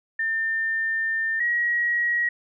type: tone pair in turn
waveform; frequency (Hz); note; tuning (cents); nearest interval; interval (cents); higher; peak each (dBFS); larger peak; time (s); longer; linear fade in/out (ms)
sine; 1800 / 1903.2; A6 / A#6; +39 / +35; minor second; 96; second; -22 / -20; second; 0.19-1.4 / 1.4-2.29; first; 5
effects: none